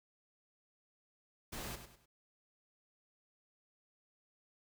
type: noise with echo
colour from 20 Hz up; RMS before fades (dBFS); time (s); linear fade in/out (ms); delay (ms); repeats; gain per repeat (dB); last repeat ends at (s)
pink; -44; 1.52-1.76; 10; 100; 3; -9; 2.06
effects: none